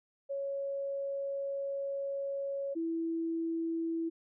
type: tone pair in turn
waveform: sine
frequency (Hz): 554.4 / 329.6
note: C#5 / E4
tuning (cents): 0 / 0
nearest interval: major sixth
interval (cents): 900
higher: first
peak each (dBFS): -33 / -31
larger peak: second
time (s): 0.29-2.75 / 2.75-4.1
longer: first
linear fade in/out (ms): 20
effects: none